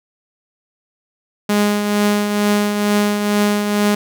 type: tone with tremolo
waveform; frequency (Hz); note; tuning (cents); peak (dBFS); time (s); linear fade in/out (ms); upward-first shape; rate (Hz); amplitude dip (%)
sawtooth; 206.8; G#3; -7; -8; 1.49-3.95; 5; triangle; 2.2; 50
effects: none